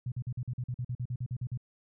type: tone bursts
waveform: sine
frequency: 123.47 Hz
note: B2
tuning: in tune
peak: -31 dBFS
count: 15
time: 0.06-1.575 s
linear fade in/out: 5 ms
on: 59 ms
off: 45 ms
effects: none